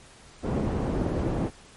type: low-pass noise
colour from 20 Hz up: white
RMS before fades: -27 dBFS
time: 0.42-1.51 s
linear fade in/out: 50 ms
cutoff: 350 Hz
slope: 12 dB/octave
effects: pink hiss -51 dBFS RMS until 1.76 s + MP3 48 kbps